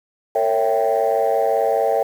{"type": "chord", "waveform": "sine", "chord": "A# diminished seventh", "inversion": "none", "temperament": "equal with one note detuned", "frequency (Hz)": [455.8, 554.4, 659.3, 784], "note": ["A#4", "C#5", "E5", "G5"], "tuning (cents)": [-39, 0, 0, 0], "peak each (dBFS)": -20, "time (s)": [0.35, 2.03], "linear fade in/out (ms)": 5, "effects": ["tanh soft clip ceiling -9 dBFS", "7-bit"]}